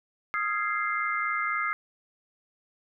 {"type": "chord", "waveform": "sine", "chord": "F minor seventh", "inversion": "third", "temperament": "equal with one note detuned", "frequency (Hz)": [1244.5, 1368.2, 1661.2, 2093], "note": ["Eb6", "F6", "Ab6", "C7"], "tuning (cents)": [0, -36, 0, 0], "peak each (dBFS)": [-30, -33, -35, -30], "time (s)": [0.34, 1.73], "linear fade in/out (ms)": 0, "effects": []}